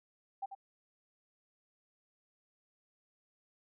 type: tone with echo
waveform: sine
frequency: 784 Hz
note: G5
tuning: in tune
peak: -35 dBFS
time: 0.42-0.46 s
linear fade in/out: 10 ms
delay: 91 ms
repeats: 1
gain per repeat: -8 dB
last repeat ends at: 0.551 s
effects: none